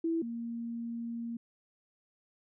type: tone pair in turn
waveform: sine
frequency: 329.6 / 233.1 Hz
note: E4 / A#3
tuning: 0 / 0 cents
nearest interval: tritone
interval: 600 cents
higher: first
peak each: -28 / -35 dBFS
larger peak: first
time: 0.04-0.22 / 0.22-1.37 s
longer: second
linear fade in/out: 5 ms
effects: none